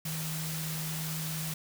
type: tone in noise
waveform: sine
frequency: 158.4 Hz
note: D#3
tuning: 31 cents sharp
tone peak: -35 dBFS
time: 0.05-1.54 s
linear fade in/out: 5 ms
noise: white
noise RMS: -38 dBFS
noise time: 0.05-1.54 s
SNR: 0 dB
effects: none